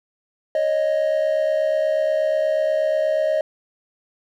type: tone pair together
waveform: triangle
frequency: 554 / 622.3 Hz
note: C#5 / D#5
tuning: -1 / 0 cents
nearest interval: major second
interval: 201 cents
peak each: -21 / -16 dBFS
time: 0.55-3.41 s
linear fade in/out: 2 ms
effects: tanh soft clip ceiling -8 dBFS